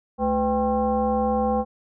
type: tone with frequency modulation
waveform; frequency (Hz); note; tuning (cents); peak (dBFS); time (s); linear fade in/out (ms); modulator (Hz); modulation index
sine; 503; B4; +32; -19; 0.18-1.65; 50; 285; 1.4
effects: none